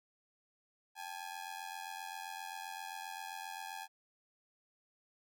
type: ring-modulated tone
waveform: sawtooth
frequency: 830.6 Hz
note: G#5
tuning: in tune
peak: -36 dBFS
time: 0.95-3.88 s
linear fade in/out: 50 ms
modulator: 43.8 Hz
effects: none